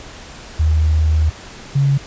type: tone pair in turn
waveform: sine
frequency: 78.1 / 139.16 Hz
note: D#2 / C#3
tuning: +7 / +7 cents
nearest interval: minor seventh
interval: 1000 cents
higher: second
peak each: -11 dBFS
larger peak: neither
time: 0.59-1.3 / 1.75-1.98 s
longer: first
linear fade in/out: 10 ms
effects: pink hiss -36 dBFS RMS until 2.06 s + resampled to 16000 Hz